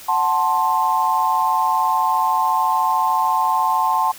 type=chord; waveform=sine; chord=F# diminished; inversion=none; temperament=equal with one note detuned; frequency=740 / 880 / 1053.8 Hz; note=F#5 / A5 / C6; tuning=0 / 0 / +12 cents; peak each=-23 / -18 / -19 dBFS; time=0.08-4.12 s; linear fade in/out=10 ms; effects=white hiss -39 dBFS RMS until 4.18 s